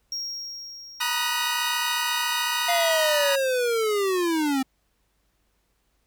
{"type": "tone with exponential decay", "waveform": "triangle", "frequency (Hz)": 5588, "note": "F8", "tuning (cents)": 0, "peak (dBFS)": -26, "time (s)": [0.12, 2.52], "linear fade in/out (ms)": 2, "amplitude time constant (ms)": 520}
{"type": "chord", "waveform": "15% pulse", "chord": "B major seventh", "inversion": "third", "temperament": "equal with one note detuned", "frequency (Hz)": [932.3, 966.3, 1244.5, 1480], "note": ["A#5", "B5", "D#6", "F#6"], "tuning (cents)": [0, -38, 0, 0], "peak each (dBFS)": [-25, -21, -23, -23], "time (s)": [1, 3.36], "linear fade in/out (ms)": 10}
{"type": "linear sweep", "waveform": "square", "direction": "down", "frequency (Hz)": [702, 258.9], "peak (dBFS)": -22, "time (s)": [2.68, 4.63], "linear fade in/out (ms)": 10}
{"effects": ["added 50 Hz sine -70 dBFS peak until 6.06 s", "pink hiss -71 dBFS RMS until 6.06 s"]}